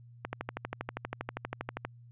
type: click train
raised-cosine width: 0.5 ms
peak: -19 dBFS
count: 21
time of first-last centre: 0.25-1.85 s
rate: 12.5 Hz
effects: added 119 Hz sine -51 dBFS peak until 2.11 s + resampled to 8000 Hz